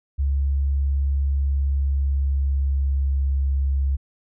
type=tone with pitch glide; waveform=sine; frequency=69.3 to 68.35 Hz; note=C#2 to C#2; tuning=0 to -24 cents; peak=-18 dBFS; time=0.18-3.97 s; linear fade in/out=20 ms; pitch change=-24 cents; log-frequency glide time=1.37-3.29 s; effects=none